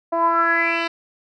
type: tone with low-pass filter sweep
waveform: 10% pulse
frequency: 334.5 Hz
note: E4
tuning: 25 cents sharp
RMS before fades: -19 dBFS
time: 0.12-0.88 s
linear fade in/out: 10 ms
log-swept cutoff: 780 to 3500 Hz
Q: 6.4
effects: none